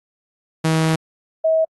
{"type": "tone pair in turn", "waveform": ["sawtooth", "sine"], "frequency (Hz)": [160, 641.8], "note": ["D#3", "E5"], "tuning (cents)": [49, -46], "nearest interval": "2 octaves", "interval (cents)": 2405, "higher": "second", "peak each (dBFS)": [-11, -13], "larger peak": "first", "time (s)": [[0.64, 0.96], [1.44, 1.65]], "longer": "first", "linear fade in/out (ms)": 10, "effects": ["AAC 32 kbps"]}